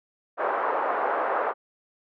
pink band-pass noise, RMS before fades -26 dBFS, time 0.37-1.54 s, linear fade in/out 50 ms, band 480 to 1400 Hz, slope 24 dB/octave, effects none

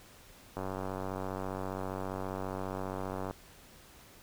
click train, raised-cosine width 1 ms, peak -23 dBFS, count 261, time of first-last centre 0.57-3.31 s, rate 94.9 Hz, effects pink hiss -56 dBFS RMS until 4.22 s

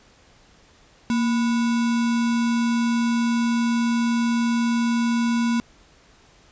sine tone with sample-and-hold, 233.1 Hz, A#3, in tune, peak -18 dBFS, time 1.1-5.6 s, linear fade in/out 0 ms, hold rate 1225 Hz, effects pink hiss -54 dBFS RMS until 6.51 s + resampled to 16000 Hz

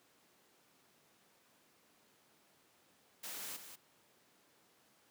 white noise with echo, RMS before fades -45 dBFS, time 3.23-3.57 s, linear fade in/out 10 ms, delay 190 ms, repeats 1, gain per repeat -8 dB, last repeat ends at 3.76 s, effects pink hiss -69 dBFS RMS until 5.1 s + high-pass 200 Hz 12 dB/octave

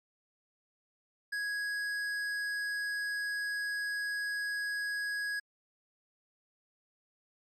sine tone with tanh clipping, 1661.2 Hz, G#6, in tune, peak -34 dBFS, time 1.32-5.4 s, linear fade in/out 10 ms, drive 12 dB, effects MP3 96 kbps

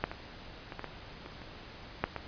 clicks, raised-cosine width 0.5 ms, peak -13 / -23 / -25 / -23 / -22 / -29 / -30 / -12 / -20 dBFS, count 9, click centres 0.04 / 0.115 / 0.722 / 0.794 / 0.843 / 1.261 / 1.418 / 2.04 / 2.163 s, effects pink hiss -48 dBFS RMS until 2.27 s + resampled to 11025 Hz

